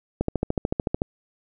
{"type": "click train", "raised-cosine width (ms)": 2, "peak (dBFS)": -9, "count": 12, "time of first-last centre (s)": [0.21, 1.019], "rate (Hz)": 13.6, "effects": []}